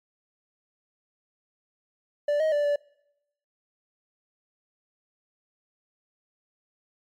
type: tone with pitch steps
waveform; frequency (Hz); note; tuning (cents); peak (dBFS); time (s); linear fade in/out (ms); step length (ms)
triangle; 585 / 629 / 585 / 580; D5 / D#5 / D5 / D5; -7 / +19 / -7 / -22; -19; 2.28-2.76; 5; 120
effects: noise-tail reverb RT60 0.8 s tail -23 dB re dry + MP3 96 kbps